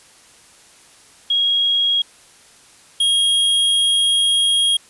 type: tone pair in turn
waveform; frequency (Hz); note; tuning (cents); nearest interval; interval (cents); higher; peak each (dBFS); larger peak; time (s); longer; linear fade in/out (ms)
sine / square; 3289 / 3268; G#7 / G#7; -18 / -29; unison; 11; first; -14; neither; 1.3-2.02 / 3-4.77; second; 5
effects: white hiss -48 dBFS RMS until 4.89 s + resampled to 24000 Hz